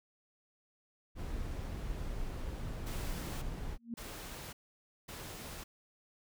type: noise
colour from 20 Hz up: brown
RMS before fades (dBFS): -39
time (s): 1.15-3.78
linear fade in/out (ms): 50
type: noise bursts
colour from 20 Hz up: pink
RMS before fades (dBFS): -46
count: 3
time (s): 2.86-5.64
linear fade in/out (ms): 10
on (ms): 560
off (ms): 550
type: tone with exponential growth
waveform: sine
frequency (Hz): 233.1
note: A#3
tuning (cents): 0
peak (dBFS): -33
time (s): 3.78-3.94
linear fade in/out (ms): 2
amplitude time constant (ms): 34
effects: none